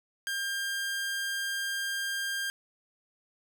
sawtooth tone, 1600 Hz, G6, 35 cents sharp, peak -27 dBFS, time 0.27-2.5 s, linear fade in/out 0 ms, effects none

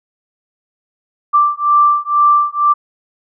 sine beating tone pair, 1174.7 / 1176.8 Hz, D6 / D6, 0 / +3 cents, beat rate 2.1 Hz, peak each -12 dBFS, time 1.33-2.74 s, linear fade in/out 20 ms, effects none

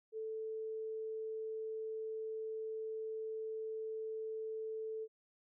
sine tone, 440 Hz, A4, in tune, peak -39 dBFS, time 0.12-5.08 s, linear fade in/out 50 ms, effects none

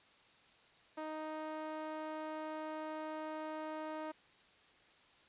sawtooth tone with band-pass filter, 311.1 Hz, D#4, in tune, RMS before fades -43 dBFS, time 0.97-4.12 s, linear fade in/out 10 ms, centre 820 Hz, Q 1.1, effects white hiss -65 dBFS RMS until 5.28 s + resampled to 8000 Hz

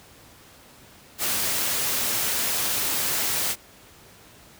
white noise, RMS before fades -25 dBFS, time 1.18-3.56 s, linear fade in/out 50 ms, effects pink hiss -50 dBFS RMS until 4.59 s + high-pass 60 Hz 12 dB/octave

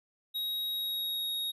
square tone with pitch glide, 3800 to 3761 Hz, A#7 to A#7, +33 to +15 cents, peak -32 dBFS, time 0.34-1.52 s, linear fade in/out 20 ms, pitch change -18 cents, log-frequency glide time 0.71-1.31 s, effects none

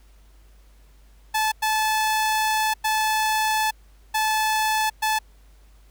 sawtooth tone bursts at uneven times, 868 Hz, A5, 24 cents flat, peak -16 dBFS, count 5, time 1.34-1.52 / 1.62-2.74 / 2.84-3.71 / 4.14-4.9 / 5.02-5.19 s, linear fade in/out 10 ms, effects added 50 Hz sine -49 dBFS peak until 5.9 s + pink hiss -61 dBFS RMS until 5.9 s

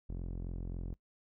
sawtooth tone with low-pass filter, 43.65 Hz, F1, in tune, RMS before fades -40 dBFS, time 0.09-0.94 s, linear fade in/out 0 ms, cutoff 340 Hz, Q 0.8, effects noise-tail reverb RT60 0.1 s tail -21 dB re dry

